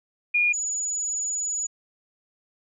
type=tone pair in turn; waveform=sine; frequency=2432 / 6894 Hz; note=D#7 / A8; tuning=-40 / -36 cents; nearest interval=octave + tritone; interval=1804 cents; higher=second; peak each=-18 / -25 dBFS; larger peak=first; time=0.34-0.53 / 0.53-1.67 s; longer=second; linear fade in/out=10 ms; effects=none